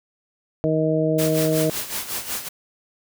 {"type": "harmonic tone", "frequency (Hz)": 157.4, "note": "D#3", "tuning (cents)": 20, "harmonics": [1, 2, 3, 4], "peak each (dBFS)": [-23, -23, -23, -23], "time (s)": [0.64, 1.7], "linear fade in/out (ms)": 0}
{"type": "noise with tremolo", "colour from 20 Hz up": "white", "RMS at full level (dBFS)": -26, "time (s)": [1.18, 2.49], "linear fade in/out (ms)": 10, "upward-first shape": "sine", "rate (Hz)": 5.4, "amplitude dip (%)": 70}
{"effects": []}